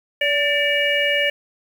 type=harmonic tone with a mistuned harmonic; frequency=575 Hz; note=D5; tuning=37 cents flat; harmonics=1 / 3 / 4 / 5; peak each=-22 / -22 / -22 / -22 dBFS; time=0.21-1.3 s; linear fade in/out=5 ms; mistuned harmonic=3; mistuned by=+54 cents; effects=7-bit